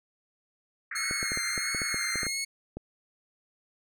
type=band-pass noise; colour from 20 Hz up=pink; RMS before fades=-37 dBFS; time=0.91-2.27 s; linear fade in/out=5 ms; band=1300 to 2200 Hz; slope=96 dB/octave
type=tone with vibrato; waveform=15% pulse; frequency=2145 Hz; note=C7; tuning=42 cents sharp; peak=-23 dBFS; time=0.95-2.45 s; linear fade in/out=10 ms; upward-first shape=sine; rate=1.5 Hz; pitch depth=39 cents each way
type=clicks; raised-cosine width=2 ms; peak=-23 dBFS; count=12; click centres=1.111 / 1.229 / 1.319 / 1.374 / 1.578 / 1.748 / 1.818 / 1.944 / 2.157 / 2.232 / 2.267 / 2.77 s
effects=none